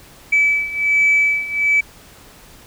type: beating tone pair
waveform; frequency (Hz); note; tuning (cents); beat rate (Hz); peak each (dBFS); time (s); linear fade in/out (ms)
sine; 2300 / 2301.3; D7 / D7; -37 / -36; 1.3; -17 / -14; 0.32-1.81; 10
effects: tanh soft clip ceiling -7 dBFS + pink hiss -44 dBFS RMS until 2.66 s